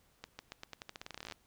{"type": "accelerating click train", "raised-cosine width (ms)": 0.2, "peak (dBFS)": -26, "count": 21, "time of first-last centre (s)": [0.24, 1.323], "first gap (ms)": 150, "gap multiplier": 0.87, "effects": ["pink hiss -70 dBFS RMS until 1.46 s"]}